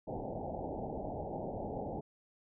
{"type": "low-pass noise", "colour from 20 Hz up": "white", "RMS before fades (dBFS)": -40, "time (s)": [0.07, 2.01], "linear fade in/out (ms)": 10, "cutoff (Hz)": 840, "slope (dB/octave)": 96, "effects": []}